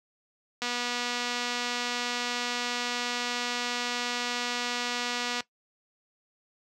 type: click train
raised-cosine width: 0.2 ms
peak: -14 dBFS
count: 1164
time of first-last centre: 0.62-5.406 s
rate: 243 Hz
effects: noise-tail reverb RT60 0.1 s tail -18 dB re dry + high-pass 100 Hz 12 dB/octave